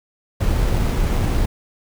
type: noise with sample-and-hold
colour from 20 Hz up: brown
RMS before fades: -18 dBFS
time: 0.4-1.46 s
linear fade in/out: 10 ms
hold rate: 8820 Hz
effects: none